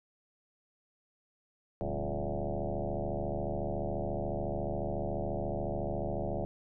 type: tone with frequency modulation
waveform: sine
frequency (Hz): 272.7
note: C#4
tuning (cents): -28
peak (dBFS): -31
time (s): 1.81-6.45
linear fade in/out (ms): 0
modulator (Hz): 74.1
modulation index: 5.9
effects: none